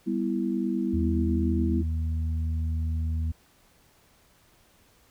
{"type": "chord", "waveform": "sine", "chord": "E minor", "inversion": "first", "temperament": "just", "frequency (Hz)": [197.78, 247.2, 329.6], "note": ["G3", "B3", "E4"], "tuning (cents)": [16, 2, 0], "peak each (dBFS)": -29, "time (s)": [0.06, 1.83], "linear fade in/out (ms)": 20}
{"type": "harmonic tone", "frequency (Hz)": 80, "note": "D#2", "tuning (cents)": 49, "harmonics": [1, 2, 3], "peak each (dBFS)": [-25, -41, -40], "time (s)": [0.93, 3.32], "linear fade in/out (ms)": 10}
{"effects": ["pink hiss -61 dBFS RMS until 5.1 s"]}